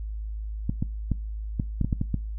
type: clicks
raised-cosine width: 5 ms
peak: -12 dBFS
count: 9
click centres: 0.695 / 0.825 / 1.117 / 1.598 / 1.813 / 1.846 / 1.928 / 2.014 / 2.143 s
effects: noise-tail reverb RT60 0.3 s tail -22 dB re dry + added 53 Hz sine -30 dBFS peak until 2.38 s